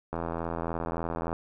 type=click train; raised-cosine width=1 ms; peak=-18 dBFS; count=101; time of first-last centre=0.13-1.329 s; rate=83.4 Hz; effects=none